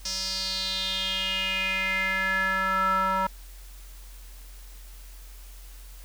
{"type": "tone with band-pass filter sweep", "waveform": "square", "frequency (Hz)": 190, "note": "F#3", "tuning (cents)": 46, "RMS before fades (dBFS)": -27, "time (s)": [0.05, 3.27], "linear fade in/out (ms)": 5, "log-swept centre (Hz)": [5500, 1100], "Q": 5.3, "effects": ["added 44 Hz sine -42 dBFS peak until 6.04 s", "white hiss -52 dBFS RMS until 6.04 s"]}